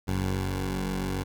15% pulse tone pair together, 47.35 / 94 Hz, F#1 / F#2, +41 / +28 cents, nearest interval octave, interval 1187 cents, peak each -25 / -23 dBFS, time 0.07-1.24 s, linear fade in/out 20 ms, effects none

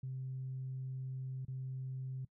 sine tone with dropouts, 130.81 Hz, C3, in tune, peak -38 dBFS, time 0.03-2.25 s, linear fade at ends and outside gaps 5 ms, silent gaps 1.451-1.481 s, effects noise-tail reverb RT60 0.1 s tail -21 dB re dry + tanh soft clip ceiling -34 dBFS

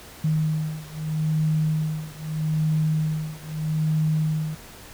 sine beating tone pair, 155.56 / 156.35 Hz, D#3 / D#3, 0 / +9 cents, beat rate 0.79 Hz, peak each -24 / -25 dBFS, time 0.24-4.55 s, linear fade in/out 5 ms, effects pink hiss -44 dBFS RMS until 4.93 s

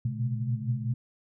sine tone cluster, 115.6 / 121.7 / 126.2 / 140.1 / 214 Hz, A#2 / B2 / B2 / C#3 / A3, -14 / -25 / +38 / +19 / -48 cents, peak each -34 / -31 / -32 / -39 / -37 dBFS, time 0.05-0.94 s, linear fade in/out 5 ms, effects none

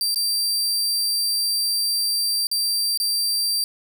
sawtooth tone with dropouts, 4699 Hz, D8, in tune, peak -17 dBFS, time 0.01-3.64 s, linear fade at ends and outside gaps 1 ms, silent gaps 0.145-0.159 / 2.47-2.514 / 2.975-3 s, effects none

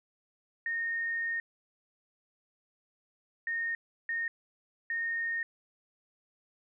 sine tone bursts at uneven times, 1843 Hz, A#6, 20 cents flat, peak -30 dBFS, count 4, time 0.66-1.4 / 3.47-3.75 / 4.09-4.28 / 4.9-5.43 s, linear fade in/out 2 ms, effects none

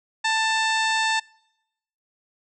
harmonic tone with a mistuned harmonic, 885 Hz, A5, 10 cents sharp, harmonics 1 / 2 / 3 / 4 / 5 / 6 / 7 / 8 / 9, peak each -24 / -24 / -29 / -30 / -32 / -37 / -40 / -39 / -38 dBFS, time 0.24-1.2 s, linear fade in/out 10 ms, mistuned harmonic 4, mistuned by +35 cents, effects noise-tail reverb RT60 0.9 s tail -26 dB re dry

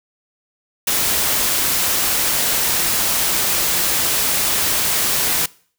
white noise, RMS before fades -18 dBFS, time 0.87-5.46 s, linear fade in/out 5 ms, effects noise-tail reverb RT60 0.5 s tail -23 dB re dry

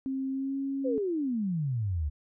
sine tone with pitch glide, 266.7 to 273.4 Hz, C4 to C#4, +33 to -24 cents, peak -29 dBFS, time 0.06-0.98 s, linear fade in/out 0 ms, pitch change +43 cents, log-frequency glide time 0.31-0.56 s
sine exponential sweep, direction down, 535 to 69.3 Hz, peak -27 dBFS, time 0.84-2.1 s, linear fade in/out 20 ms
effects none

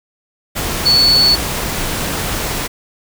sine tone in noise, 4435 Hz, C#8, in tune, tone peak -8 dBFS, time 0.85-1.36 s, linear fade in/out 20 ms, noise pink, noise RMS -20 dBFS, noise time 0.55-2.68 s, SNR +9 dB, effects none

